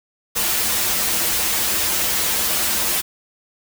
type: noise with comb filter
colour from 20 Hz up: white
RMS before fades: -20 dBFS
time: 0.35-3.02 s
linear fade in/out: 20 ms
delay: 7.3 ms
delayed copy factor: -1
effects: none